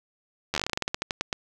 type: slowing click train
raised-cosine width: 0.2 ms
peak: -9 dBFS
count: 18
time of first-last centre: 0.54-1.328 s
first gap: 11 ms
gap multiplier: 1.16
effects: none